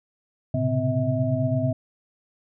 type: tone cluster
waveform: sine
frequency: 111.9 / 128.2 / 137.1 / 256.8 / 642 Hz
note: A2 / C3 / C#3 / C4 / E5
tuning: +30 / -35 / -19 / -32 / -46 cents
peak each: -27 dBFS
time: 0.54-1.73 s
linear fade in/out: 5 ms
effects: none